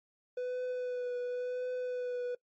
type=tone with vibrato; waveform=triangle; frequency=496.9 Hz; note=B4; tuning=11 cents sharp; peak=-31 dBFS; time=0.37-2.35 s; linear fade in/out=5 ms; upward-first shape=triangle; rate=0.93 Hz; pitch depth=22 cents each way; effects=noise-tail reverb RT60 0.1 s tail -22 dB re dry + MP3 32 kbps